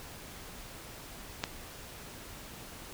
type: clicks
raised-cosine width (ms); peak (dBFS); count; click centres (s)
0.2; -26 / -13; 2; 1.436 / 1.439
effects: pink hiss -47 dBFS RMS until 2.93 s